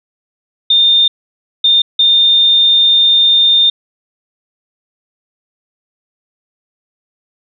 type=tone bursts at uneven times; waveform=sine; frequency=3625 Hz; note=A#7; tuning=49 cents flat; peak=-6 dBFS; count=3; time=0.7-1.08 / 1.64-1.82 / 1.99-3.7 s; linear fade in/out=5 ms; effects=none